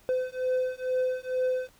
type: beating tone pair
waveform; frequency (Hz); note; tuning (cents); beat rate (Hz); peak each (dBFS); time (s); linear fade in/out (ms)
triangle; 509 / 511.2; C5 / C5; -48 / -40; 2.2; -27; 0.09-1.69; 0
effects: pink hiss -60 dBFS RMS until 1.79 s